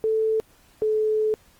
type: tone pair in turn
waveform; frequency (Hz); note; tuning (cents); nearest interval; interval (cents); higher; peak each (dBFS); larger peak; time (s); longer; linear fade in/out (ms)
sine; 440 / 431.9; A4 / A4; 0 / -32; unison; 32; first; -19; neither; 0.04-0.4 / 0.82-1.34; second; 0
effects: pink hiss -57 dBFS RMS until 1.59 s + Opus 24 kbps